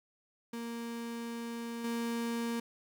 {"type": "tone with level steps", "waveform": "35% pulse", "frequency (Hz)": 233.1, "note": "A#3", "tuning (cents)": 0, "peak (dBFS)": [-36, -31], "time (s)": [0.53, 2.6], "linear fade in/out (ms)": 5, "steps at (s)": 1.84, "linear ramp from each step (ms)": 5, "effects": ["12-bit"]}